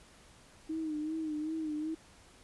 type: tone with vibrato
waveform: sine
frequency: 311.1 Hz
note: D#4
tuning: in tune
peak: -33 dBFS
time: 0.69-1.95 s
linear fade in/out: 10 ms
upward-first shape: sine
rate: 2.6 Hz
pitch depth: 59 cents each way
effects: pink hiss -59 dBFS RMS until 2.43 s + resampled to 24000 Hz